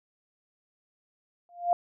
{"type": "tone with exponential growth", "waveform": "sine", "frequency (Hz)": 698.5, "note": "F5", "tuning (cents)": 0, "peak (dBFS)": -17, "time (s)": [1.49, 1.73], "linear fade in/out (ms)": 1, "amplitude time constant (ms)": 51, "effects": []}